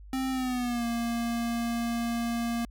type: tone with pitch glide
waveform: square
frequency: 262.6 to 234 Hz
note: C4 to A#3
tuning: +6 to +7 cents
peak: -28 dBFS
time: 0.13-2.65 s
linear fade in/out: 2 ms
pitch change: -199 cents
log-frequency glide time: 0.31-0.85 s
effects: added 50 Hz sine -44 dBFS peak until 2.7 s + MP3 96 kbps